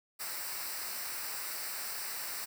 white noise with comb filter, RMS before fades -39 dBFS, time 0.19-2.46 s, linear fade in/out 20 ms, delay 0.3 ms, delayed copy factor -0.7, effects none

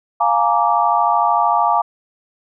sine chord, Bb dominant seventh, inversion second, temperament just, 699.2 / 839.1 / 932.3 / 1165.4 Hz, F5 / Ab5 / Bb5 / D6, +2 / +18 / 0 / -14 cents, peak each -18 dBFS, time 0.2-1.82 s, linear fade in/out 10 ms, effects none

